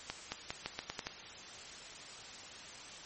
accelerating click train, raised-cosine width 0.2 ms, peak -19 dBFS, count 8, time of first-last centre 0.1-1.069 s, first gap 220 ms, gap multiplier 0.84, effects white hiss -49 dBFS RMS until 3.05 s + MP3 32 kbps

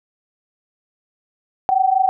sine tone pair together, 749.9 / 775 Hz, F#5 / G5, +23 / -20 cents, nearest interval minor second, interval 57 cents, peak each -16 dBFS, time 1.69-2.09 s, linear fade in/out 0 ms, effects none

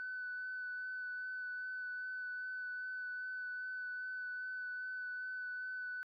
sine tone with vibrato, 1500 Hz, F#6, 23 cents sharp, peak -39 dBFS, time 0-6.03 s, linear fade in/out 0 ms, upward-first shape sine, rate 2.5 Hz, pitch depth 12 cents each way, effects tanh soft clip ceiling -35 dBFS

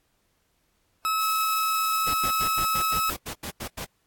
40% pulse tone, 1293 Hz, E6, 34 cents flat, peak -22 dBFS, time 1.05-3.1 s, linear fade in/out 0 ms
violet noise, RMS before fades -33 dBFS, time 1.17-3.17 s, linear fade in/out 50 ms
pink noise bursts, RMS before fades -34 dBFS, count 11, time 2.06-3.851 s, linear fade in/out 10 ms, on 81 ms, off 90 ms
effects pink hiss -70 dBFS RMS until 4.06 s + AAC 64 kbps

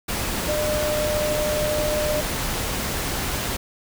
sine tone in noise, 603 Hz, D5, 46 cents sharp, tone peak -22 dBFS, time 0.48-2.21 s, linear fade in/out 10 ms, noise pink, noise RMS -26 dBFS, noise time 0.08-3.57 s, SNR +1 dB, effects none

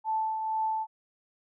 sine tone with tremolo, 878 Hz, A5, 4 cents flat, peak -25 dBFS, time 0.04-0.87 s, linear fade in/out 50 ms, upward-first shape triangle, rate 2.1 Hz, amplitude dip 45%, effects none

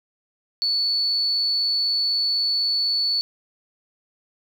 sine tone, 4448 Hz, C#8, 5 cents sharp, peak -19 dBFS, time 0.62-3.21 s, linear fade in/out 0 ms, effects 8-bit

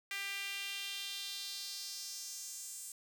sawtooth tone with high-pass filter sweep, 396.5 Hz, G4, 20 cents sharp, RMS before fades -43 dBFS, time 0.11-2.92 s, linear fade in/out 2 ms, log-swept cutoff 2100 to 8100 Hz, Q 2.6, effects none

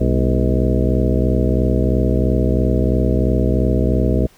harmonic tone with a mistuned harmonic, 63 Hz, B1, 35 cents sharp, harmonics 1 / 2 / 3 / 4 / 5 / 6 / 7 / 8 / 10, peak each -17 / -20 / -22 / -23 / -24 / -25 / -25 / -26 / -27 dBFS, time 0-4.27 s, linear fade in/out 10 ms, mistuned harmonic 3, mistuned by +130 cents, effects pink hiss -51 dBFS RMS until 4.37 s

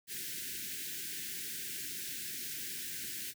white band-stop noise, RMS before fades -41 dBFS, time 0.07-3.34 s, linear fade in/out 50 ms, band 420 to 1500 Hz, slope 96 dB/octave, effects high-pass 100 Hz 12 dB/octave

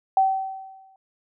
sine tone with exponential decay, 768 Hz, G5, 36 cents flat, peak -13 dBFS, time 0.17-0.96 s, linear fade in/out 2 ms, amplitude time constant 170 ms, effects none

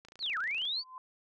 click train, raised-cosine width 0.2 ms, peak -34 dBFS, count 18, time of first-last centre 0.05-0.653 s, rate 28.2 Hz
sine linear two-way sweep, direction down then up, 4699 to 1234 to 4699 Hz, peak -31 dBFS, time 0.19-0.84 s, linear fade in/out 50 ms, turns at 0.38 s
sine tone with exponential growth, 1028 Hz, C6, 31 cents flat, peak -40 dBFS, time 0.65-0.98 s, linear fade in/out 1 ms, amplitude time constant 70 ms
effects none

